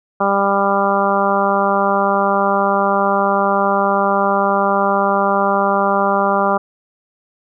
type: harmonic tone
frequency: 198.3 Hz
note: G3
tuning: 20 cents sharp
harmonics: 1 / 2 / 3 / 4 / 5 / 6 / 7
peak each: -22 / -22 / -19 / -19 / -21 / -19 / -24 dBFS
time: 0.2-6.58 s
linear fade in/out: 10 ms
effects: none